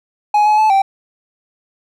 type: tone with pitch steps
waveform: triangle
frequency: 837 / 849 / 866 / 780 Hz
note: G#5 / G#5 / A5 / G5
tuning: +13 / +38 / -28 / -9 cents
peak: -7 dBFS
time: 0.34-0.82 s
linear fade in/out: 5 ms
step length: 120 ms
effects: none